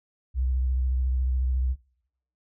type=tone with vibrato; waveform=sine; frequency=63.9 Hz; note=C2; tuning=40 cents flat; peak=-22 dBFS; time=0.34-1.76 s; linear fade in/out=50 ms; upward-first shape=triangle; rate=14 Hz; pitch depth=59 cents each way; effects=noise-tail reverb RT60 0.7 s tail -22 dB re dry